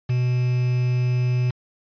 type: tone with quantisation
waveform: triangle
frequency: 124.4 Hz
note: B2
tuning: 13 cents sharp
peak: -16 dBFS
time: 0.09-1.51 s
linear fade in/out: 10 ms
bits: 6
effects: resampled to 11025 Hz